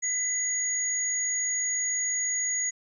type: tone pair together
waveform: sine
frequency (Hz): 2000 / 6727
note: B6 / G#8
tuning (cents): +21 / +21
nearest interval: octave + major sixth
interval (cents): 2100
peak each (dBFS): -33 / -26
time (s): 0.02-2.71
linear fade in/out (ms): 20
effects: none